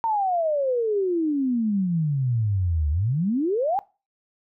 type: exponential two-way sweep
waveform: sine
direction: down then up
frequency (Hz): 927 to 71.9 to 833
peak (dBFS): -20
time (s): 0.04-3.79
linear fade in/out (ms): 0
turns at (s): 2.9
effects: noise-tail reverb RT60 0.3 s tail -21 dB re dry